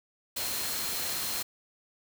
sine tone in noise, 4186 Hz, C8, in tune, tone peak -40 dBFS, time 0.36-1.43 s, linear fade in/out 10 ms, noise white, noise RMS -33 dBFS, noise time 0.36-1.43 s, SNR -10 dB, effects none

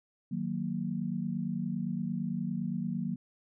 sine chord, D# minor, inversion none, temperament equal, 155.56 / 185 / 233.1 Hz, D#3 / F#3 / A#3, 0 / 0 / 0 cents, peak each -37 / -34 / -35 dBFS, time 0.31-3.16 s, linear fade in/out 10 ms, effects none

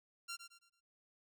10% pulse tone with echo, 1380 Hz, F6, 21 cents flat, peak -34 dBFS, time 0.28-0.37 s, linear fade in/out 20 ms, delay 110 ms, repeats 4, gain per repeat -9 dB, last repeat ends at 0.81 s, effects none

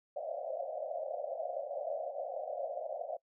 pink band-pass noise, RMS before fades -39 dBFS, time 0.16-3.17 s, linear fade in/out 10 ms, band 530 to 720 Hz, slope 96 dB/octave, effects noise-tail reverb RT60 0.1 s tail -24 dB re dry

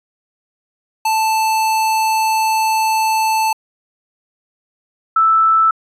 square / sine tone pair in turn, 880 / 1318.5 Hz, A5 / E6, 0 / 0 cents, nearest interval perfect fifth, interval 700 cents, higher second, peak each -14 / -9 dBFS, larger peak second, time 1.05-3.53 / 5.16-5.71 s, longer first, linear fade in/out 5 ms, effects resampled to 32000 Hz

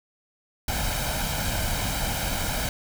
pink noise with comb filter, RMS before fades -27 dBFS, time 0.68-2.69 s, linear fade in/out 2 ms, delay 1.3 ms, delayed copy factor +0.65, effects none

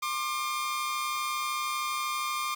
sawtooth tone pair together, 1066 / 1198.7 Hz, C6 / D6, +32 / +35 cents, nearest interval major second, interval 203 cents, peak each -31 / -27 dBFS, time 0.02-2.55 s, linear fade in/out 10 ms, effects 9-bit

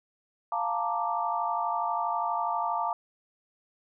sine chord, Bb major seventh, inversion second, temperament equal, 698.5 / 880 / 932.3 / 1174.7 Hz, F5 / A5 / Bb5 / D6, 0 / 0 / 0 / 0 cents, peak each -32 dBFS, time 0.52-2.93 s, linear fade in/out 2 ms, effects none

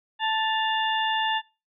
harmonic tone with a mistuned harmonic, 880 Hz, A5, in tune, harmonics 1 / 2 / 3 / 4, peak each -25 / -28 / -30 / -31 dBFS, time 0.19-1.42 s, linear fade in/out 50 ms, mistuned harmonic 3, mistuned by +110 cents, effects noise-tail reverb RT60 0.3 s tail -24 dB re dry

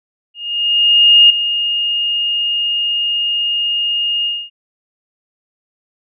sine tone with ADSR envelope, 2842 Hz, F7, 30 cents sharp, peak -3 dBFS, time 0.34-4.5 s, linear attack 960 ms, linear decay 5 ms, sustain -11 dB, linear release 250 ms, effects none

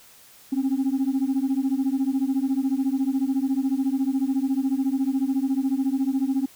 sine beating tone pair, 261.6 / 275.6 Hz, C4 / C#4, 0 / -10 cents, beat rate 14 Hz, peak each -22 dBFS, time 0.52-6.46 s, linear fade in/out 10 ms, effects tanh soft clip ceiling -17 dBFS + white hiss -51 dBFS RMS until 6.55 s

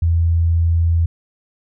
sine tone, 83.6 Hz, E2, 25 cents sharp, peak -12 dBFS, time 0.02-1.06 s, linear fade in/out 5 ms, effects none

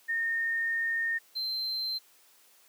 sine / triangle tone pair in turn, 1833 / 4115 Hz, A#6 / C8, -30 / -30 cents, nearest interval octave + major second, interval 1400 cents, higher second, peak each -27 / -29 dBFS, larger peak first, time 0.08-1.19 / 1.35-1.99 s, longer first, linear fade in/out 20 ms, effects white hiss -61 dBFS RMS until 2.68 s + high-pass 300 Hz 12 dB/octave

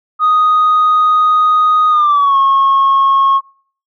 sine tone with pitch glide, 1244.5 to 1089.7 Hz, D#6 to C#6, 0 to -30 cents, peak -6 dBFS, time 0.19-3.41 s, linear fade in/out 50 ms, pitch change -230 cents, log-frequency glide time 1.89-2.37 s, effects noise-tail reverb RT60 0.5 s tail -23 dB re dry + tanh soft clip ceiling -5 dBFS

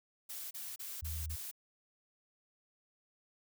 blue noise bursts, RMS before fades -44 dBFS, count 5, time 0.29-1.514 s, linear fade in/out 10 ms, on 220 ms, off 31 ms
sine tone, 78.4 Hz, D#2, 14 cents sharp, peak -38 dBFS, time 1.02-1.36 s, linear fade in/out 10 ms
effects none

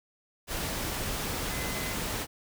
sine tone in noise, 2038 Hz, C7, 46 cents flat, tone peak -41 dBFS, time 1.47-1.97 s, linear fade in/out 50 ms, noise pink, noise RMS -33 dBFS, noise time 0.47-2.27 s, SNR -11 dB, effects none

